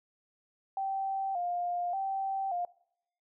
sine tone with vibrato, 740 Hz, F#5, in tune, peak -30 dBFS, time 0.77-2.65 s, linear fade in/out 2 ms, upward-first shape square, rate 0.86 Hz, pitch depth 84 cents each way, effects noise-tail reverb RT60 0.7 s tail -22 dB re dry

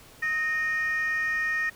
sine tone with frequency modulation, 1851 Hz, A#6, 13 cents flat, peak -23 dBFS, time 0.22-1.7 s, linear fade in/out 10 ms, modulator 583 Hz, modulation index 0.44, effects tanh soft clip ceiling -21 dBFS + pink hiss -51 dBFS RMS until 1.75 s

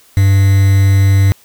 triangle tone with quantisation, 98 Hz, G2, in tune, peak -4 dBFS, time 0.17-1.32 s, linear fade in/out 0 ms, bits 4, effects white hiss -47 dBFS RMS until 1.44 s

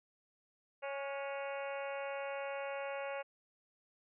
harmonic tone with a mistuned harmonic, 277.2 Hz, C#4, in tune, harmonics 2 / 3 / 4 / 5 / 6 / 7 / 8 / 9 / 10, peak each -40 / -46 / -50 / -50 / -54 / -54 / -51 / -53 / -53 dBFS, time 0.82-3.23 s, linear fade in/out 20 ms, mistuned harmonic 5, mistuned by +45 cents, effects none

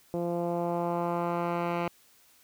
10% pulse tone with low-pass filter sweep, 172.3 Hz, F3, 23 cents flat, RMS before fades -30 dBFS, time 0.14-1.88 s, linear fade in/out 0 ms, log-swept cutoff 490 to 2200 Hz, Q 1.3, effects white hiss -61 dBFS RMS until 2.43 s

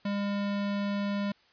square tone, 201.9 Hz, G#3, 49 cents flat, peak -29 dBFS, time 0.05-1.32 s, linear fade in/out 5 ms, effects white hiss -63 dBFS RMS until 1.52 s + resampled to 11025 Hz

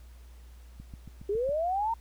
click train, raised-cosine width 5 ms, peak -32 dBFS, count 6, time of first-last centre 0.8-1.492 s, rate 7.23 Hz
sine linear sweep, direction up, 386.5 to 932.3 Hz, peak -26 dBFS, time 1.29-1.94 s, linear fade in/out 5 ms
effects added 60 Hz sine -47 dBFS peak until 2 s + pink hiss -62 dBFS RMS until 2 s

